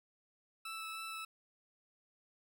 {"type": "tone with vibrato", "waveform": "20% pulse", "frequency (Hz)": 1315, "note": "E6", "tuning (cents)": -5, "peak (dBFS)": -37, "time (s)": [0.65, 1.25], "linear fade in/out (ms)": 5, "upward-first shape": "sine", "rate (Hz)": 3.2, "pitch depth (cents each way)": 9, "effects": []}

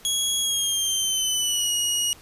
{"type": "tone with pitch glide", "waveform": "20% pulse", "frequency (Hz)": [3322, 2892], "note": ["G#7", "F#7"], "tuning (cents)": [0, -40], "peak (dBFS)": -16, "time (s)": [0.05, 2.13], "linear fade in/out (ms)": 0, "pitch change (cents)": -240, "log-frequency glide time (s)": [0.41, 1.73], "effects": ["pink hiss -49 dBFS RMS until 2.21 s", "resampled to 32000 Hz"]}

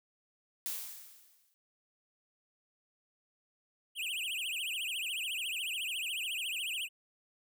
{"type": "noise with exponential decay", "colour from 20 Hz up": "blue", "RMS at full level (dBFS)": -35, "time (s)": [0.66, 1.54], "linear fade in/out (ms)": 0, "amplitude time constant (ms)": 190}
{"type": "tone with vibrato", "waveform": "square", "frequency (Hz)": 2821, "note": "F7", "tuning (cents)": 17, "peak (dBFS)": -35, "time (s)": [3.95, 6.89], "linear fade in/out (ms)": 50, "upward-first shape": "triangle", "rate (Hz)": 14, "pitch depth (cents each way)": 280}
{"effects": []}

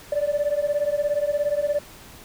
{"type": "beating tone pair", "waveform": "sine", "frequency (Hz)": [576, 593], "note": ["D5", "D5"], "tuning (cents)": [-34, 17], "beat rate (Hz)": 17, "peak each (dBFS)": [-22, -22], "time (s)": [0.12, 1.79], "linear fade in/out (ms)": 5, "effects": ["tanh soft clip ceiling -16 dBFS", "pink hiss -45 dBFS RMS until 2.24 s"]}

